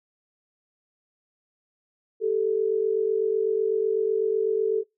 sine tone pair together, 392 / 440 Hz, G4 / A4, 0 / 0 cents, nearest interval major second, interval 200 cents, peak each -26 / -22 dBFS, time 2.2-4.84 s, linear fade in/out 50 ms, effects noise-tail reverb RT60 0.2 s tail -22 dB re dry

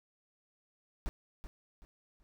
brown noise with echo, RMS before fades -34 dBFS, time 1.06-1.09 s, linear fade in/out 0 ms, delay 380 ms, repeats 3, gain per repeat -10 dB, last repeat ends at 2.23 s, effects none

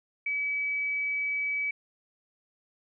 sine tone, 2286 Hz, D7, 47 cents flat, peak -27 dBFS, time 0.26-1.71 s, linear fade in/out 5 ms, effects none

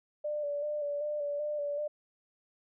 sine tone with vibrato, 587.3 Hz, D5, in tune, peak -31 dBFS, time 0.24-1.88 s, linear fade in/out 10 ms, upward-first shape square, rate 2.6 Hz, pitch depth 28 cents each way, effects none

